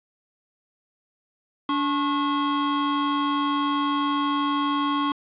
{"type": "tone pair together", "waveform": "square", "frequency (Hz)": [288.6, 1089], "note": ["D4", "C#6"], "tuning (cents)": [-30, -31], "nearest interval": "octave + major seventh", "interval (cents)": 2299, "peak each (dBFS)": -25, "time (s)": [1.69, 5.12], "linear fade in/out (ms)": 2, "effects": ["resampled to 8000 Hz", "8-bit"]}